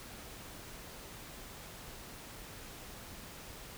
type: silence
effects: pink hiss -49 dBFS RMS until 3.77 s